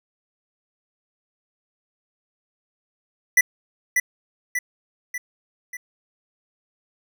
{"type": "tone with echo", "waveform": "square", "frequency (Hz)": 1975.5, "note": "B6", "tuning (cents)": 0, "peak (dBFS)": -12, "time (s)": [3.37, 3.41], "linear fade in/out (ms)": 5, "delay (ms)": 590, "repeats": 4, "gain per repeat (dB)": -5, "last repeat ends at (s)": 5.77, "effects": []}